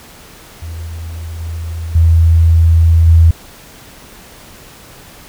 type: tone with level steps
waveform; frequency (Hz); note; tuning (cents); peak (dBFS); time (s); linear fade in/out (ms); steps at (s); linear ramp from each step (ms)
sine; 82.41; E2; 0; -22 / -19 / -5 / -3; 0.62-3.31; 5; 1.4 / 1.95 / 3.07; 5
effects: pink hiss -38 dBFS RMS until 5.28 s